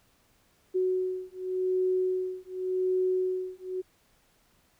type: beating tone pair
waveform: sine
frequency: 370 / 370.88 Hz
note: F#4 / F#4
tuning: 0 / +4 cents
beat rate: 0.88 Hz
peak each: -29 dBFS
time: 0.74-3.82 s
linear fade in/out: 20 ms
effects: pink hiss -66 dBFS RMS until 4.79 s